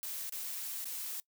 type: noise with dropouts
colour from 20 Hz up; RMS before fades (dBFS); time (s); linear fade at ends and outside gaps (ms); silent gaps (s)
blue; -40; 0.03-1.2; 0; 0.295-0.323 / 0.844-0.855
effects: noise-tail reverb RT60 0.1 s tail -22 dB re dry